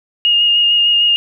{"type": "tone with vibrato", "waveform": "sine", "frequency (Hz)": 2848, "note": "F7", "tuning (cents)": 33, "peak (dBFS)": -9, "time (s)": [0.25, 1.16], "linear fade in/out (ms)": 0, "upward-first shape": "triangle", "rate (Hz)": 6.6, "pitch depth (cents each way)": 20, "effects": []}